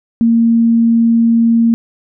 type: tone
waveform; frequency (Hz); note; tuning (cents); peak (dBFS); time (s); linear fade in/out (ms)
sine; 230.5; A#3; -19; -7; 0.21-1.74; 0
effects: none